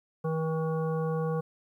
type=harmonic tone; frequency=160 Hz; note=D#3; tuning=49 cents sharp; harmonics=1 / 3 / 5 / 7 / 9; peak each=-29 / -31 / -41 / -40 / -48 dBFS; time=0.24-1.41 s; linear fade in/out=10 ms; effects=11-bit